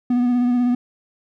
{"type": "tone with vibrato", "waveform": "triangle", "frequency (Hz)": 245.1, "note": "B3", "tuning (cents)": -13, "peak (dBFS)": -13, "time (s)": [0.1, 0.75], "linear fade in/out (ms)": 5, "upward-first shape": "triangle", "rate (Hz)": 16, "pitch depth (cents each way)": 31, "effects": []}